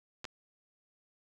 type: clicks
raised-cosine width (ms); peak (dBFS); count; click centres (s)
0.2; -23; 2; 0.244 / 0.252
effects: none